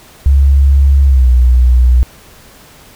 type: tone with pitch glide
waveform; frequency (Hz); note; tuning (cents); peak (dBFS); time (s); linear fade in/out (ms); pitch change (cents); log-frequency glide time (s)
sine; 69 to 61.83; C#2 to B1; -7 to +3; -4; 0.26-2.03; 0; -190; 1.05-1.29
effects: pink hiss -40 dBFS RMS until 2.95 s